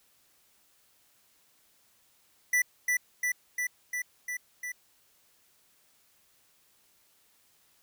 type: tone with echo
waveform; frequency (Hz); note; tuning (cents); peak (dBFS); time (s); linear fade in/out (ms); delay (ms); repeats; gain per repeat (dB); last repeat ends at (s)
square; 1975.5; B6; 0; -23; 2.53-2.62; 5; 350; 6; -2; 4.72
effects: white hiss -66 dBFS RMS until 7.82 s